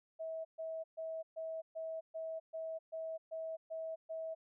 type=tone bursts; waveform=sine; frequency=646 Hz; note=E5; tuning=35 cents flat; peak=-39 dBFS; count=11; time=0.19-4.35 s; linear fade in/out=20 ms; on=260 ms; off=130 ms; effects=none